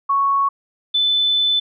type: tone pair in turn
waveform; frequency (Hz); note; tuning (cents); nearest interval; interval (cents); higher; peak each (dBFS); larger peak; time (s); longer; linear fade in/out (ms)
sine; 1108.7 / 3510; C#6 / A7; 0 / -5; octave + minor sixth; 1995; second; -14 / -14; neither; 0.09-0.49 / 0.94-1.6; second; 10
effects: none